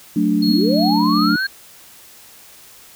sine chord, D major, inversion first, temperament just, 183.54 / 220.2 / 293.7 Hz, F#3 / A3 / D4, -14 / +2 / 0 cents, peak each -20 / -18 / -17 dBFS, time 0.16-1.36 s, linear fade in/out 5 ms
triangle tone with tremolo, 4306 Hz, C8, 49 cents sharp, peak -20 dBFS, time 0.42-1.47 s, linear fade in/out 5 ms, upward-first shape sine, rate 2.8 Hz, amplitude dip 45%
sine linear sweep, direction up, 175.2 to 1621 Hz, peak -18 dBFS, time 0.47-1.47 s, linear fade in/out 10 ms
effects white hiss -44 dBFS RMS until 2.95 s

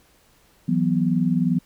sine chord, E suspended second, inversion none, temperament equal, 164.81 / 185 / 246.9 Hz, E3 / F#3 / B3, 0 / 0 / 0 cents, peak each -22 dBFS, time 0.68-1.59 s, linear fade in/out 10 ms, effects pink hiss -58 dBFS RMS until 1.65 s

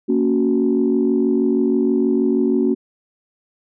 sine chord, F# major, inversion first, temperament just, 231.2 / 277.5 / 370 Hz, A#3 / C#4 / F#4, -14 / +2 / 0 cents, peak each -18 dBFS, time 0.08-2.75 s, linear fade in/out 20 ms, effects tanh soft clip ceiling -6 dBFS

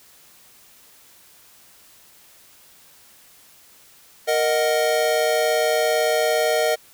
square chord, D# minor, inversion second, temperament equal, 466.2 / 622.3 / 740 Hz, A#4 / D#5 / F#5, 0 / 0 / 0 cents, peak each -23 / -21 / -26 dBFS, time 4.27-6.76 s, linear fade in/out 20 ms, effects white hiss -51 dBFS RMS until 6.93 s

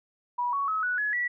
sine tone with pitch steps, 973 / 1117.7 / 1283.9 / 1474.8 / 1694.1 / 1946 Hz, B5 / C#6 / E6 / F#6 / G#6 / B6, -26 / +14 / -46 / -6 / +34 / -26 cents, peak -25 dBFS, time 0.38-1.28 s, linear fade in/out 10 ms, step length 150 ms, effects none

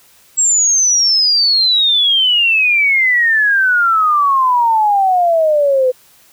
sine exponential sweep, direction down, 7680 to 499.8 Hz, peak -9 dBFS, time 0.37-5.92 s, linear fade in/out 20 ms, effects white hiss -48 dBFS RMS until 6.32 s

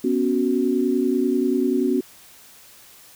sine chord, B suspended second, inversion none, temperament equal, 246.9 / 277.2 / 370 Hz, B3 / C#4 / F#4, 0 / 0 / 0 cents, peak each -22 dBFS, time 0.04-2.01 s, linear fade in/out 5 ms, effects white hiss -48 dBFS RMS until 3.15 s

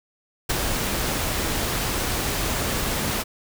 pink noise with ADSR envelope, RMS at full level -20 dBFS, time 0.49-3.24 s, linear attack 12 ms, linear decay 21 ms, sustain -5 dB, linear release 28 ms, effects none

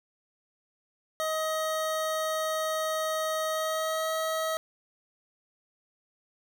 25% pulse tone with pitch glide, 630 to 639.2 Hz, D#5 to D#5, +21 to +47 cents, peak -24 dBFS, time 1.2-4.57 s, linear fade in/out 0 ms, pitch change +26 cents, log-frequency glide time 3.52-4.13 s, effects 10-bit

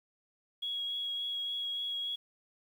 sine tone with vibrato, 3322 Hz, G#7, in tune, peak -33 dBFS, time 0.62-2.16 s, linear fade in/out 10 ms, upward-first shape triangle, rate 3.5 Hz, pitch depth 12 cents each way, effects 10-bit

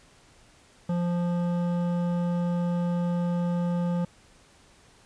sine tone with hard clipping, 174.4 Hz, F3, 2 cents flat, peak -26 dBFS, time 0.89-4.05 s, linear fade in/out 5 ms, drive 12 dB, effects pink hiss -57 dBFS RMS until 5.05 s + resampled to 22050 Hz

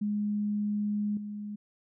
sine tone with level steps, 207.8 Hz, G#3, 1 cent sharp, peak -27 / -35 dBFS, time 0.01-1.56 s, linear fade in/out 10 ms, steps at 1.17 s, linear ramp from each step 2 ms, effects none

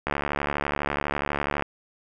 click train, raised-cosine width 0.5 ms, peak -10 dBFS, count 113, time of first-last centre 0.07-1.623 s, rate 72.1 Hz, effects none

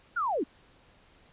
sine linear sweep, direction down, 1480 to 230.4 Hz, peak -26 dBFS, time 0.16-0.44 s, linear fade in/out 10 ms, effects pink hiss -60 dBFS RMS until 1.32 s + resampled to 8000 Hz

